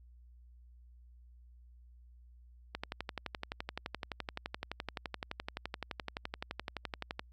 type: click train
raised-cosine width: 0.3 ms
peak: -21 dBFS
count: 53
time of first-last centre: 2.75-7.194 s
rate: 11.7 Hz
effects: added 60 Hz sine -55 dBFS peak until 7.32 s + Opus 48 kbps